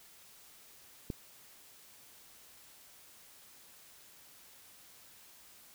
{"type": "click", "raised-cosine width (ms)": 3, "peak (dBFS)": -23, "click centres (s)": 1.102, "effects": ["white hiss -58 dBFS RMS until 5.74 s"]}